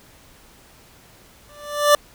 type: tone with exponential growth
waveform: 25% pulse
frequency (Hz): 587.3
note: D5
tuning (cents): 0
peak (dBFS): -5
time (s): 1.49-1.95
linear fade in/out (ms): 2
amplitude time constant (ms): 100
effects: pink hiss -50 dBFS RMS until 2.14 s